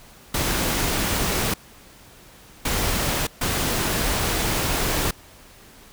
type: noise bursts at uneven times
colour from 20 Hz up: pink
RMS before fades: -23 dBFS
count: 3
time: 0.34-1.54 / 2.65-3.27 / 3.41-5.11 s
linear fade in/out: 5 ms
effects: pink hiss -48 dBFS RMS until 5.92 s